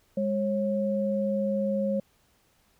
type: tone pair together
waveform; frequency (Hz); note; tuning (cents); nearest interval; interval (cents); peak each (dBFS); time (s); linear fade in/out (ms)
sine; 204.4 / 545; G#3 / C#5; -27 / -29; octave + perfect fourth; 1698; -27; 0.17-2; 5
effects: pink hiss -66 dBFS RMS until 2.79 s